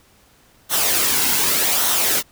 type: noise with flanger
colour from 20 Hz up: white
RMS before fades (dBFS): -18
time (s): 0.69-2.23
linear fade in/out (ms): 50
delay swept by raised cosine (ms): 0.41 to 1.71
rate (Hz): 0.85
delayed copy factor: -0.5
effects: pink hiss -54 dBFS RMS until 2.31 s